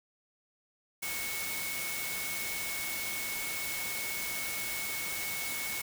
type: tone in noise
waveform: sine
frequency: 2207 Hz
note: C#7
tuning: 8 cents flat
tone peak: -38 dBFS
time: 1.02-5.82 s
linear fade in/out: 10 ms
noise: white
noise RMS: -37 dBFS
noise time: 1.02-5.82 s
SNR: -4 dB
effects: none